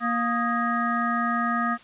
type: harmonic tone with a mistuned harmonic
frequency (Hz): 235.1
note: A#3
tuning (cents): +15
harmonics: 1 / 3 / 5 / 7 / 8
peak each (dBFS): -27 / -31 / -25 / -32 / -34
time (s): 0-1.78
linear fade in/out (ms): 50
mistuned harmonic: 5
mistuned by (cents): +100
effects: white hiss -49 dBFS RMS until 1.83 s + resampled to 8000 Hz